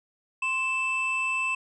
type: tone pair together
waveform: triangle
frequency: 1046.5 / 2640 Hz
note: C6 / E7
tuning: 0 / +2 cents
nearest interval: octave + major third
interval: 1602 cents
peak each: -30 / -24 dBFS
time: 0.42-1.55 s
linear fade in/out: 5 ms
effects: resampled to 22050 Hz